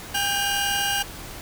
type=tone cluster; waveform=sawtooth; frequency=805 / 1569 / 2853 Hz; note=G5 / G6 / F7; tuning=+46 / +1 / +36 cents; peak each=-23 dBFS; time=0.14-1.03 s; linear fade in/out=10 ms; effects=pink hiss -38 dBFS RMS until 1.41 s